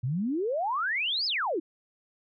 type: exponential two-way sweep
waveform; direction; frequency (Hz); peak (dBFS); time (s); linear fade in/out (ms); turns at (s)
sine; up then down; 115.8 to 5274 to 290.4; -26; 0.03-1.6; 10; 1.26
effects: none